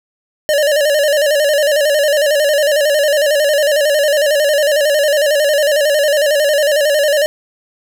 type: tone with vibrato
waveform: square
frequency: 587.3 Hz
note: D5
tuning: in tune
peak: -11 dBFS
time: 0.49-7.26 s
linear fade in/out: 0 ms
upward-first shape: square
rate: 11 Hz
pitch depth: 67 cents each way
effects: none